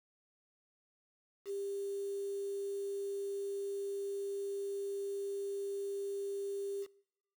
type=tone with quantisation; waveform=sine; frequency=397.9 Hz; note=G4; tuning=26 cents sharp; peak=-36 dBFS; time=1.45-6.87 s; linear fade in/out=50 ms; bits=9; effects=noise-tail reverb RT60 0.8 s tail -23 dB re dry